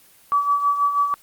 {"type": "tone with tremolo", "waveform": "sine", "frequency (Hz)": 1147, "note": "D6", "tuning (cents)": -41, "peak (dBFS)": -14, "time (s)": [0.32, 1.14], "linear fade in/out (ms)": 0, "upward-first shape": "sine", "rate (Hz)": 6.2, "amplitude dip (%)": 60, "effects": ["white hiss -52 dBFS RMS until 1.22 s", "Opus 24 kbps"]}